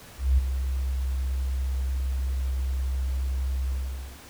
sine tone with ADSR envelope, 65.5 Hz, C2, 2 cents sharp, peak -14 dBFS, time 0.18-4.19 s, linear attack 200 ms, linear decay 14 ms, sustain -10 dB, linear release 500 ms, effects tanh soft clip ceiling -12 dBFS + pink hiss -47 dBFS RMS until 4.29 s

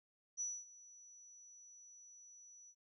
sine tone with ADSR envelope, 5910 Hz, F#8, 3 cents flat, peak -37 dBFS, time 0.37-2.75 s, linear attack 36 ms, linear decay 240 ms, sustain -20 dB, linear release 60 ms, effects none

